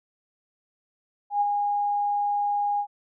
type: tone with ADSR envelope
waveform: sine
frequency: 819 Hz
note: G#5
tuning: 24 cents flat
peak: -18 dBFS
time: 1.3-2.87 s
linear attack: 110 ms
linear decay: 26 ms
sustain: -4 dB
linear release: 75 ms
effects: none